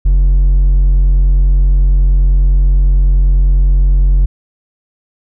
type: tone with hard clipping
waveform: sine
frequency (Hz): 45.23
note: F#1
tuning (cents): -39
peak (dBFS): -7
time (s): 0.05-4.26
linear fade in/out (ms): 10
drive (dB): 3
effects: none